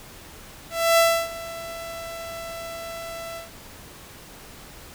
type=tone with ADSR envelope; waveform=sawtooth; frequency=667 Hz; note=E5; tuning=20 cents sharp; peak=-10 dBFS; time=0.7-3.5 s; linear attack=280 ms; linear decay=300 ms; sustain=-19 dB; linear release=140 ms; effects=pink hiss -44 dBFS RMS until 4.94 s